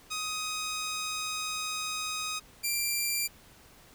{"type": "tone pair in turn", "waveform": "10% pulse", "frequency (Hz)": [1255, 2369], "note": ["D#6", "D7"], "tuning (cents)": [15, 14], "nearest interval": "major seventh", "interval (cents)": 1099, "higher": "second", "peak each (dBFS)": [-24, -19], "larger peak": "second", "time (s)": [[0.1, 2.4], [2.63, 3.28]], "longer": "first", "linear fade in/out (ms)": 20, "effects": ["pink hiss -56 dBFS RMS until 3.94 s"]}